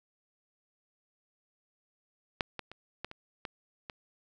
clicks, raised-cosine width 0.3 ms, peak -12 / -21 / -29 / -20 / -28 / -21 / -24 dBFS, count 7, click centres 2.408 / 2.593 / 2.716 / 3.046 / 3.114 / 3.452 / 3.898 s, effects none

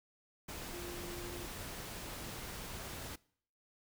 sine tone in noise, 349.9 Hz, F4, 3 cents sharp, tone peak -46 dBFS, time 0.73-1.46 s, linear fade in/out 10 ms, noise pink, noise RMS -45 dBFS, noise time 0.48-3.16 s, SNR -4 dB, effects noise-tail reverb RT60 0.6 s tail -23 dB re dry

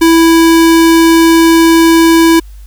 square tone, 329.6 Hz, E4, in tune, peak -4 dBFS, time 0.01-2.4 s, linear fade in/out 10 ms, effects added 50 Hz sine -28 dBFS peak until 2.66 s + white hiss -48 dBFS RMS until 2.66 s

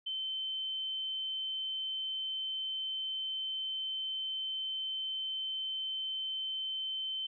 sine tone, 3082 Hz, G7, 30 cents flat, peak -34 dBFS, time 0.06-7.27 s, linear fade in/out 10 ms, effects none

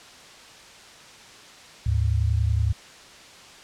sine tone pair together, 75.01 / 105.7 Hz, D2 / G#2, +37 / +31 cents, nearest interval tritone, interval 594 cents, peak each -22 dBFS, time 1.86-2.73 s, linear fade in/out 5 ms, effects white hiss -46 dBFS RMS until 3.63 s + low-pass 6000 Hz 12 dB/octave

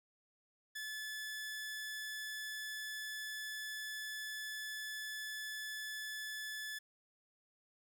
sawtooth tone, 1728 Hz, A6, 32 cents flat, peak -38 dBFS, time 0.75-6.79 s, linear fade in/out 10 ms, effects 12-bit

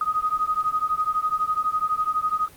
sine beating tone pair, 1244.5 / 1256.5 Hz, D#6 / D#6, 0 / +17 cents, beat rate 12 Hz, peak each -24 dBFS, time 0.01-2.48 s, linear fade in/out 2 ms, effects pink hiss -48 dBFS RMS until 2.56 s + Opus 32 kbps

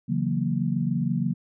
sine chord, F# dominant seventh, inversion second, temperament equal, 138.59 / 164.81 / 185 / 233.1 Hz, C#3 / E3 / F#3 / A#3, 0 / 0 / 0 / 0 cents, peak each -28 dBFS, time 0.08-1.34 s, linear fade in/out 20 ms, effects none

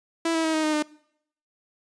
sawtooth tone with pitch steps, 330.5 / 324.6 / 318.9 / 313.2 / 307.7 / 302.2 Hz, E4 / E4 / D#4 / D#4 / D#4 / D4, +5 / -27 / +43 / +11 / -19 / +50 cents, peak -18 dBFS, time 0.25-0.826 s, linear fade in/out 5 ms, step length 96 ms, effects noise-tail reverb RT60 0.7 s tail -23 dB re dry + resampled to 22050 Hz

